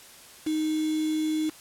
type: tone with quantisation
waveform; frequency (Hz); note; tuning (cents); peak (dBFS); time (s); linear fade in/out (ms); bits
sine; 311.1; D#4; 0; -24; 0.46-1.5; 10; 6
effects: white hiss -49 dBFS RMS until 1.6 s + low-pass 12000 Hz 12 dB/octave